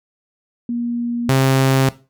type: tone pair in turn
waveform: sine / sawtooth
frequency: 237.8 / 133.46 Hz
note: A#3 / C3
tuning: +35 / +35 cents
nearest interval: minor seventh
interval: 1000 cents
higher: first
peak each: -19 / -8 dBFS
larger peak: second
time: 0.69-1.29 / 1.29-1.89 s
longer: neither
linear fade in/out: 2 ms
effects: noise-tail reverb RT60 0.3 s tail -17 dB re dry